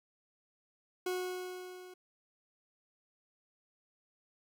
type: tone with level ramp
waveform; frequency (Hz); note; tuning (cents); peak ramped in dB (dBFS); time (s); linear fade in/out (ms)
40% pulse; 365.4; F#4; -22; -31 to -49; 1.06-1.94; 5
effects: none